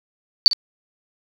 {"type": "tone with echo", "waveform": "sine", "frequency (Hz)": 4549, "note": "C#8", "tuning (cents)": 44, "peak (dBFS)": -4, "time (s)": [0.46, 0.48], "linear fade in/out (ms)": 0, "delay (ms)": 52, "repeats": 1, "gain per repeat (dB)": -15, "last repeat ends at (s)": 0.532, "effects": []}